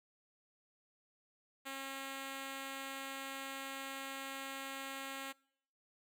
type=tone; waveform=5% pulse; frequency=271 Hz; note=C#4; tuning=39 cents flat; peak=-31 dBFS; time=1.65-5.33 s; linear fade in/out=20 ms; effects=noise-tail reverb RT60 0.7 s tail -25 dB re dry